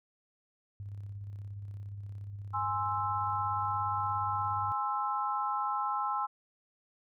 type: tone with tremolo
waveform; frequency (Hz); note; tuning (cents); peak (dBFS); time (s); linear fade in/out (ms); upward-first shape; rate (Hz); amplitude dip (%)
sine; 100.7; G2; +47; -38; 0.8-4.72; 0; square; 17; 30
type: chord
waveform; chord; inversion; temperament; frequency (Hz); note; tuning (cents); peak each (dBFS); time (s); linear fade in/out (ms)
sine; Ab augmented; none; equal; 830.6 / 1046.5 / 1318.5; Ab5 / C6 / E6; 0 / 0 / 0; -34; 2.53-6.27; 20
effects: none